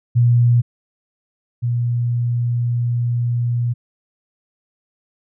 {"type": "tone pair in turn", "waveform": "sine", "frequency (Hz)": [120, 120], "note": ["B2", "B2"], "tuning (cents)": [-49, -49], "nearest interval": "unison", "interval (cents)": 0, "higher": "neither", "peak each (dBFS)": [-10, -16], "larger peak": "first", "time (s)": [[0.15, 0.62], [1.62, 3.74]], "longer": "second", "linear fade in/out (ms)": 20, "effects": []}